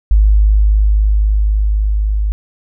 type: tone with level ramp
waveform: sine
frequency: 51.91 Hz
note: G#1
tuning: in tune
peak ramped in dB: -5 to -12 dBFS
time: 0.11-2.32 s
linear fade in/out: 0 ms
effects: none